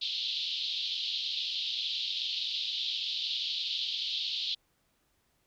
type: band-pass noise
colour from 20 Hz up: white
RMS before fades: -34 dBFS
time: 0.01-4.55 s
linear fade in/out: 10 ms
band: 3100 to 4200 Hz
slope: 48 dB/octave
effects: pink hiss -73 dBFS RMS until 5.46 s